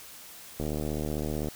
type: click train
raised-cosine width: 2 ms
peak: -19 dBFS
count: 68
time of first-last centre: 0.6-1.485 s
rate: 75.7 Hz
effects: white hiss -47 dBFS RMS until 1.55 s